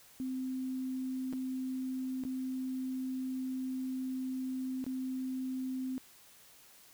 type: tone with dropouts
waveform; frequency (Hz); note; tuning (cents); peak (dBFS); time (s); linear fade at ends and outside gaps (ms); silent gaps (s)
sine; 259.4; C4; -15; -34; 0.2-5.98; 0; 1.327-1.334 / 2.237-2.251 / 4.841-4.865
effects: white hiss -59 dBFS RMS until 6.93 s